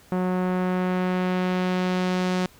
sawtooth tone with low-pass filter sweep, 182.9 Hz, F#3, 20 cents flat, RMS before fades -24 dBFS, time 0.12-2.46 s, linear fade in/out 0 ms, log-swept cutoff 1200 to 6000 Hz, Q 0.83, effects pink hiss -53 dBFS RMS until 2.59 s

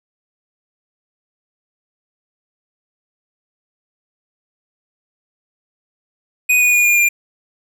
square tone with pitch steps, 2487 / 2464 / 2441 / 2419 / 2397 Hz, D#7 / D#7 / D#7 / D#7 / D7, -1 / -17 / -34 / -49 / +35 cents, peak -11 dBFS, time 6.49-7.09 s, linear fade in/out 10 ms, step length 120 ms, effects none

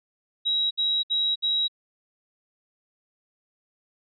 sine tone bursts, 3849 Hz, B7, 45 cents flat, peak -21 dBFS, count 4, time 0.45-1.682 s, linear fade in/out 20 ms, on 260 ms, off 64 ms, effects none

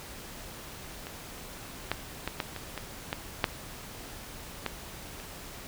clicks, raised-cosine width 0.3 ms, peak -23 / -29 / -11 / -15 / -13 / -21 / -18 / -14 / -7 / -14 / -27 dBFS, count 11, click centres 1.069 / 1.38 / 1.916 / 2.276 / 2.402 / 2.563 / 2.777 / 3.129 / 3.442 / 4.663 / 5.2 s, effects pink hiss -44 dBFS RMS until 5.67 s

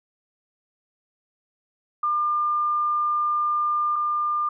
sine tone pair in turn, 1200 / 1200 Hz, D6 / D6, +37 / +37 cents, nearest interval unison, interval 0 cents, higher neither, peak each -20 / -21 dBFS, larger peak first, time 2.03-3.96 / 3.96-4.49 s, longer first, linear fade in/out 5 ms, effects none

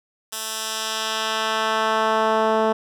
10% pulse tone with band-pass filter sweep, 220 Hz, A3, in tune, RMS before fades -22 dBFS, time 0.32-2.73 s, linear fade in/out 10 ms, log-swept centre 10000 to 500 Hz, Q 0.7, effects none

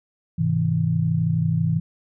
sine chord, Ab augmented, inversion none, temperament just, 103.83 / 129.78 / 162.23 Hz, Ab2 / C3 / E3, 0 / -14 / -27 cents, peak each -25 / -25 / -20 dBFS, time 0.38-1.8 s, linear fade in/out 10 ms, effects none

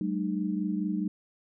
sine tone cluster, 190.6 / 215.2 / 304.5 Hz, G3 / A3 / D#4, -48 / -38 / -37 cents, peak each -30 / -33 / -32 dBFS, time 0.01-1.08 s, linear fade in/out 2 ms, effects none

